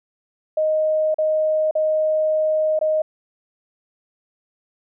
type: tone with dropouts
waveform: sine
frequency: 622.3 Hz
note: D#5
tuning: in tune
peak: -16 dBFS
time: 0.57-3.02 s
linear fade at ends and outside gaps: 5 ms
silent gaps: 1.144-1.184 / 1.711-1.752 / 2.791-2.812 s
effects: none